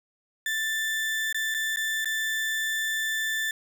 35% pulse tone with dropouts, 1767 Hz, A6, 7 cents sharp, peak -24 dBFS, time 0.46-3.51 s, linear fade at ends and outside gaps 2 ms, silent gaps 1.327-1.345 / 1.542-1.546 / 1.761-1.77 / 2.046-2.056 s, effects none

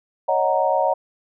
sine chord, D# minor seventh, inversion third, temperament equal, 554.4 / 622.3 / 740 / 932.3 Hz, C#5 / D#5 / F#5 / A#5, 0 / 0 / 0 / 0 cents, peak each -22 dBFS, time 0.28-0.94 s, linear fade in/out 10 ms, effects none

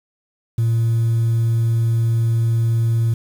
sine tone, 114.8 Hz, A#2, 26 cents flat, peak -12 dBFS, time 0.58-3.14 s, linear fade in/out 5 ms, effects tanh soft clip ceiling -13 dBFS + 7-bit

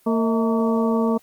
harmonic tone with a mistuned harmonic, 228 Hz, A#3, 38 cents flat, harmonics 1 / 2 / 3 / 4 / 5, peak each -19 / -23 / -28 / -30 / -30 dBFS, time 0.06-1.18 s, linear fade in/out 10 ms, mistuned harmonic 3, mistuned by -100 cents, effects white hiss -57 dBFS RMS until 1.22 s + Opus 24 kbps

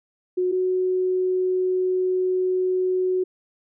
sine tone pair in turn, 364.6 / 369.3 Hz, F#4 / F#4, -25 / -3 cents, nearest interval unison, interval 22 cents, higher second, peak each -19 dBFS, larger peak neither, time 0.37-0.52 / 0.52-3.24 s, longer second, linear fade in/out 10 ms, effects none

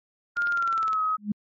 sine tone with pitch glide, 1408 to 1269 Hz, F6 to D#6, +14 to +34 cents, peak -22 dBFS, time 0.36-1.17 s, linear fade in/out 20 ms, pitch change -180 cents, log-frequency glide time 0.51-1.01 s
click train, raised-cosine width 0.2 ms, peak -22 dBFS, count 12, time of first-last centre 0.37-0.931 s, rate 19.6 Hz
sine tone with exponential growth, 207.6 Hz, G#3, in tune, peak -19 dBFS, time 1.18-1.32 s, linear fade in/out 5 ms, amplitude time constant 30 ms
effects MP3 32 kbps

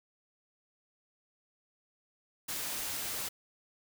white noise, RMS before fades -37 dBFS, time 2.48-3.29 s, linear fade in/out 10 ms, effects none

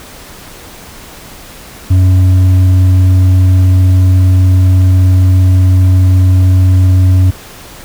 sine tone with hard clipping, 92.5 Hz, F#2, in tune, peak -5 dBFS, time 1.9-7.31 s, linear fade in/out 10 ms, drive 4 dB, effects pink hiss -32 dBFS RMS until 7.84 s

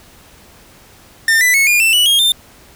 45% pulse tone with pitch steps, 1805 / 1991.2 / 2197 / 2423 / 2673 / 2949 / 3254 / 3589 Hz, A6 / B6 / C#7 / D#7 / E7 / F#7 / G#7 / A7, +44 / +14 / -16 / -47 / +23 / -6 / -36 / +34 cents, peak -9 dBFS, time 1.28-2.32 s, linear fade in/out 2 ms, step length 130 ms, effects pink hiss -44 dBFS RMS until 2.75 s

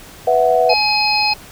sine chord, B suspended fourth, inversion none, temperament equal, 493.9 / 659.3 / 740 Hz, B4 / E5 / F#5, 0 / 0 / 0 cents, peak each -15 dBFS, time 0.27-0.74 s, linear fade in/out 5 ms
harmonic tone, 842 Hz, G#5, 24 cents sharp, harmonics 1 / 3 / 5 / 6, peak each -18 / -18 / -19 / -20 dBFS, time 0.69-1.34 s, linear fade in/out 10 ms
effects pink hiss -39 dBFS RMS until 1.51 s

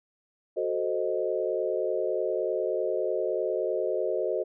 sine chord, F# diminished seventh, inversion none, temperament equal, 370 / 440 / 523.3 / 622.3 Hz, F#4 / A4 / C5 / Eb5, 0 / 0 / 0 / 0 cents, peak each -31 dBFS, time 0.56-4.44 s, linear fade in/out 20 ms, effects none

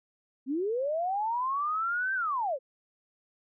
sine linear two-way sweep, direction up then down, 246.9 to 1579 to 489 Hz, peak -27 dBFS, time 0.46-2.59 s, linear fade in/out 50 ms, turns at 2.14 s, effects none

